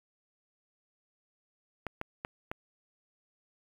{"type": "clicks", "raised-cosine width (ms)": 0.5, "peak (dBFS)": -20, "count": 4, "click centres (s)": [1.867, 2.014, 2.249, 2.515], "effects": ["8-bit"]}